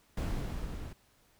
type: noise with level ramp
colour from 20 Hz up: brown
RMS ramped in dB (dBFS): -32 to -42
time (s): 0.17-0.93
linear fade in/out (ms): 5
effects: pink hiss -67 dBFS RMS until 1.39 s